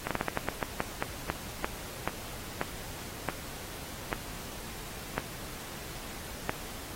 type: slowing click train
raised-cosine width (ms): 0.5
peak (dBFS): -13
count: 18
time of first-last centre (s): 0.07-6.495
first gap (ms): 37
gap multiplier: 1.25
effects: pink hiss -43 dBFS RMS until 6.95 s + AAC 48 kbps